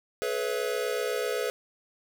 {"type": "chord", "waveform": "square", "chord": "C# minor seventh", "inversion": "second", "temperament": "equal with one note detuned", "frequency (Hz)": [426, 493.9, 554.4, 659.3], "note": ["G#4", "B4", "C#5", "E5"], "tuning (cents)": [44, 0, 0, 0], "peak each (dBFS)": [-32, -32, -37, -38], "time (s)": [0.22, 1.5], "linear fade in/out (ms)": 0, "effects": ["10-bit"]}